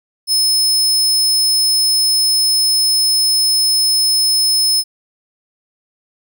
sawtooth tone, 5200 Hz, E8, 24 cents flat, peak -9 dBFS, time 0.27-4.84 s, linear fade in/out 50 ms, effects none

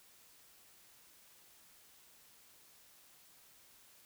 silence, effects white hiss -63 dBFS RMS until 4.05 s

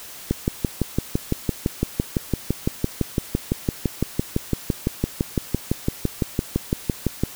click train, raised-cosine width 3 ms, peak -6 dBFS, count 42, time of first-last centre 0.31-7.236 s, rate 5.92 Hz, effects white hiss -39 dBFS RMS until 7.35 s

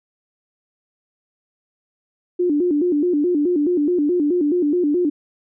sine tone with vibrato, 323.1 Hz, E4, 35 cents flat, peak -15 dBFS, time 2.39-5.1 s, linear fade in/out 10 ms, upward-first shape square, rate 4.7 Hz, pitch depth 170 cents each way, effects none

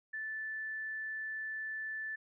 sine tone, 1754 Hz, A6, 6 cents flat, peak -37 dBFS, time 0.13-2.16 s, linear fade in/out 10 ms, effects none

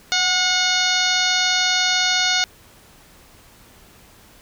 harmonic tone with a mistuned harmonic, 726 Hz, F#5, 33 cents flat, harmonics 1 / 2 / 3 / 4 / 5 / 6 / 7 / 8 / 9, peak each -27 / -23 / -25 / -26 / -23 / -23 / -28 / -29 / -28 dBFS, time 0.12-2.44 s, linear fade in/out 0 ms, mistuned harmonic 1, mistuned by +35 cents, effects pink hiss -49 dBFS RMS until 4.41 s

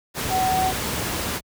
sine tone in noise, 750 Hz, F#5, 23 cents sharp, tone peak -19 dBFS, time 0.29-0.73 s, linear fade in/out 50 ms, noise pink, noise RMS -26 dBFS, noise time 0.14-1.41 s, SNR +4 dB, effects high-pass 60 Hz 12 dB/octave

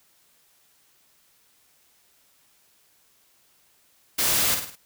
white noise with echo, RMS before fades -23 dBFS, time 4.18-4.55 s, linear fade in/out 10 ms, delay 52 ms, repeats 4, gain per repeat -6 dB, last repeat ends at 4.758 s, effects white hiss -62 dBFS RMS until 4.85 s

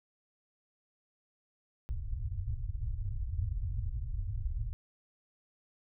pink low-pass noise, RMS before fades -35 dBFS, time 1.89-4.73 s, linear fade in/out 0 ms, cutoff 120 Hz, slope 96 dB/octave, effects none

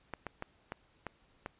clicks, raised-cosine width 0.5 ms, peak -23 dBFS, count 6, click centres 0.137 / 0.267 / 0.424 / 0.721 / 1.067 / 1.461 s, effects pink hiss -68 dBFS RMS until 1.59 s + resampled to 8000 Hz

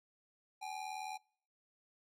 square ring-modulated tone, 805 Hz, G5, 46 cents sharp, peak -39 dBFS, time 0.61-1.18 s, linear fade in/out 20 ms, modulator 39.8 Hz, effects noise-tail reverb RT60 0.6 s tail -26 dB re dry + low-pass 11000 Hz 12 dB/octave

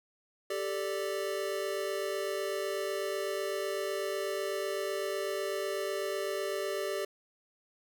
square chord, G suspended second, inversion none, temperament equal, 392 / 440 / 587.3 Hz, G4 / A4 / D5, 0 / 0 / 0 cents, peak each -36 / -39 / -37 dBFS, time 0.5-7.05 s, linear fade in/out 5 ms, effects none

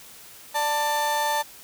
35% pulse tone pair together, 588.5 / 889 Hz, D5 / A5, +3 / +18 cents, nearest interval perfect fifth, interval 715 cents, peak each -28 / -21 dBFS, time 0.54-1.43 s, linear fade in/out 20 ms, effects white hiss -46 dBFS RMS until 1.63 s

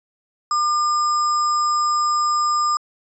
sine tone with sample-and-hold, 1200 Hz, D6, 37 cents sharp, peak -16 dBFS, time 0.51-2.77 s, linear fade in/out 2 ms, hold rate 6300 Hz, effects resampled to 22050 Hz

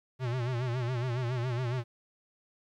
square tone with vibrato, 123.47 Hz, B2, in tune, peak -30 dBFS, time 0.19-1.84 s, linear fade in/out 50 ms, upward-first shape sine, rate 7.2 Hz, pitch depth 100 cents each way, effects low-pass 4000 Hz 12 dB/octave + 11-bit

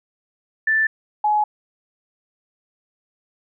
sine tone pair in turn, 1764 / 843.6 Hz, A6 / G#5, +4 / +27 cents, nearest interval octave + minor second, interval 1277 cents, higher first, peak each -15 dBFS, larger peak neither, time 0.67-0.87 / 1.24-1.44 s, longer neither, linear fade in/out 5 ms, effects none

